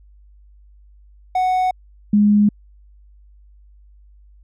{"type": "tone pair in turn", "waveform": ["triangle", "sine"], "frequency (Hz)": [740, 207.3], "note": ["F#5", "G#3"], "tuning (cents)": [0, -3], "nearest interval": "octave + minor seventh", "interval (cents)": 2203, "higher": "first", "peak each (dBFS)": [-13, -10], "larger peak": "second", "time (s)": [[1.35, 1.71], [2.13, 2.49]], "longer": "neither", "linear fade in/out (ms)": 5, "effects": ["added 50 Hz sine -45 dBFS peak until 4.43 s"]}